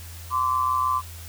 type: tone pair together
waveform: sine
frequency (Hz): 1032.6 / 1159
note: C6 / D6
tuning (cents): -23 / -23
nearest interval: major second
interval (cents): 200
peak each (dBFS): -23 / -23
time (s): 0.3-1.02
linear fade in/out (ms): 50
effects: added 84 Hz sine -38 dBFS peak until 1.28 s + white hiss -44 dBFS RMS until 1.28 s